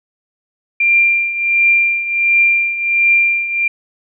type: tone with tremolo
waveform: sine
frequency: 2381 Hz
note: D7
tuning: 23 cents sharp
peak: -7 dBFS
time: 0.8-3.68 s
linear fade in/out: 5 ms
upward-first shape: triangle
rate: 1.4 Hz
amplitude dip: 75%
effects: none